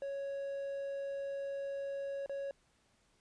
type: tone with dropouts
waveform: triangle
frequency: 554.4 Hz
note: C#5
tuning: in tune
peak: -35 dBFS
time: 0.02-2.51 s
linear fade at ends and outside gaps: 1 ms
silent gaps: 2.261-2.295 s
effects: pink hiss -72 dBFS RMS until 3.2 s + resampled to 22050 Hz